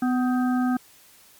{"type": "harmonic tone with a mistuned harmonic", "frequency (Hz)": 251.1, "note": "B3", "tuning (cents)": 29, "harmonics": [1, 3, 5, 6], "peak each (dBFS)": [-20, -30, -34, -36], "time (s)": [0.02, 0.77], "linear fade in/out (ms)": 5, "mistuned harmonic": 6, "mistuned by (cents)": 72, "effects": ["white hiss -53 dBFS RMS until 1.39 s", "MP3 96 kbps"]}